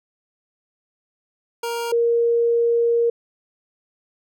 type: tone pair in turn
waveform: 25% pulse / sine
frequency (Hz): 468.4 / 468.4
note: A#4 / A#4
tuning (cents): +8 / +8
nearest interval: unison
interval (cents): 0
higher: neither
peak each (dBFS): -20 / -15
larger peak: second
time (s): 1.63-1.92 / 1.92-3.1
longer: second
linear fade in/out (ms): 5
effects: none